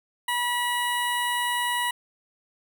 15% pulse tone with notch filter, 970 Hz, B5, 31 cents flat, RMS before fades -26 dBFS, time 0.28-1.91 s, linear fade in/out 5 ms, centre 4900 Hz, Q 1.3, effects none

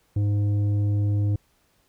triangle tone with tanh clipping, 102.6 Hz, G#2, 21 cents flat, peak -21 dBFS, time 0.16-1.36 s, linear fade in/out 5 ms, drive 12 dB, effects pink hiss -65 dBFS RMS until 1.88 s

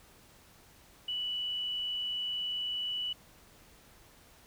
sine tone, 2959 Hz, F#7, 1 cent flat, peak -32 dBFS, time 1.08-3.13 s, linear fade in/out 5 ms, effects pink hiss -59 dBFS RMS until 4.46 s

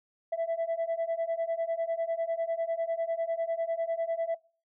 sine beating tone pair, 658 / 668 Hz, E5 / E5, -3 / +23 cents, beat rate 10 Hz, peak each -29 dBFS, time 0.32-4.35 s, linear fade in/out 10 ms, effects noise-tail reverb RT60 0.4 s tail -24 dB re dry + tanh soft clip ceiling -25 dBFS

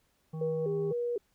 harmonic tone, 158.7 Hz, D#3, 35 cents sharp, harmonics 1 / 3 / 5 / 7, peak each -35 / -46 / -53 / -57 dBFS, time 0.33-0.93 s, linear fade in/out 10 ms
sine tone with vibrato, 440 Hz, A4, in tune, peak -29 dBFS, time 0.41-1.18 s, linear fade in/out 5 ms, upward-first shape square, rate 2 Hz, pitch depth 150 cents each way
effects pink hiss -72 dBFS RMS until 1.34 s

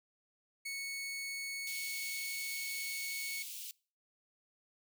sawtooth tone, 2212 Hz, C#7, 4 cents flat, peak -35 dBFS, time 0.65-3.43 s, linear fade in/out 10 ms
white high-pass noise, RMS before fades -45 dBFS, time 1.67-3.71 s, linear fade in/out 0 ms, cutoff 2500 Hz, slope 48 dB/octave
effects noise-tail reverb RT60 0.4 s tail -24 dB re dry

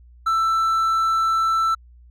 triangle tone, 1329 Hz, E6, 14 cents sharp, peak -15 dBFS, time 0.26-1.75 s, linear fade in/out 10 ms, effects added 60 Hz sine -45 dBFS peak until 2.1 s

